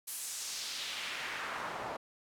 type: noise with band-pass filter sweep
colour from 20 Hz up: pink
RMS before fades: -40 dBFS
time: 0.07-1.97 s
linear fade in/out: 10 ms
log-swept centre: 11000 to 730 Hz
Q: 1.4
effects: none